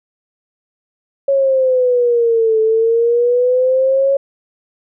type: exponential two-way sweep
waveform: sine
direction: down then up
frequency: 554.4 to 437.4 to 554.4 Hz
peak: -10 dBFS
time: 1.28-4.17 s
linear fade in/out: 5 ms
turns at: 2.6 s
effects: none